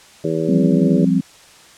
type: harmonic tone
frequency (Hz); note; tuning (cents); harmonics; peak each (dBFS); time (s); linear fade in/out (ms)
81; E2; -30; 2 / 3 / 4 / 5 / 6 / 7; -23 / -30 / -23 / -22 / -27 / -26; 0.24-1.05; 5
type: chord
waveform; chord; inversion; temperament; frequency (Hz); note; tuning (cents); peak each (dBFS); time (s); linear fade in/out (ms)
sine; F suspended second; none; equal with one note detuned; 172.81 / 196 / 261.6; F3 / G3 / C4; -18 / 0 / 0; -17; 0.48-1.21; 10
effects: white hiss -45 dBFS RMS until 1.77 s + low-pass 8000 Hz 12 dB/octave